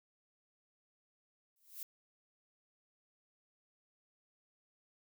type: noise with exponential growth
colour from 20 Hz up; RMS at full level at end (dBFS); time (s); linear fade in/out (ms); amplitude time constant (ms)
violet; -41; 1.56-1.83; 2; 58
effects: none